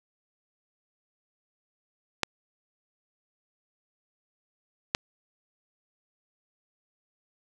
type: clicks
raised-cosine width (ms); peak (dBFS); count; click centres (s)
0.2; -6; 2; 2.233 / 4.949
effects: 7-bit